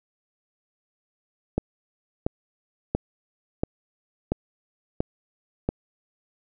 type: click train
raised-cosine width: 2 ms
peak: -9 dBFS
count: 7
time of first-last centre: 1.58-5.69 s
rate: 1.46 Hz
effects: none